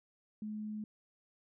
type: tone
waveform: sine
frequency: 213.1 Hz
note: G#3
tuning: 45 cents sharp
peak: -38 dBFS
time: 0.42-0.84 s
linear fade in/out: 2 ms
effects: none